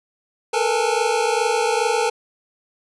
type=tone cluster; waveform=square; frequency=438.9 / 463.7 / 486.2 / 827 / 889 Hz; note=A4 / A#4 / B4 / G#5 / A5; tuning=-4 / -9 / -27 / -8 / +18 cents; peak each=-25 dBFS; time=0.53-2.1 s; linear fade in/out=10 ms; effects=resampled to 24000 Hz